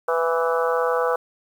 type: harmonic tone with a mistuned harmonic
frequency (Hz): 165.6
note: E3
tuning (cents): +8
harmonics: 3 / 4 / 5 / 6 / 7 / 8 / 9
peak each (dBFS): -21 / -28 / -29 / -30 / -28 / -29 / -31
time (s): 0.08-1.16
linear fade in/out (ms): 5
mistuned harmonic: 8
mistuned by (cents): -29
effects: 8-bit